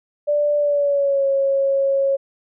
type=tone with pitch glide; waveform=sine; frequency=587.3 to 548 Hz; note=D5 to C#5; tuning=0 to -20 cents; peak=-15 dBFS; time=0.27-2.17 s; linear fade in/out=20 ms; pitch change=-120 cents; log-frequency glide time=0.57-1.26 s; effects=none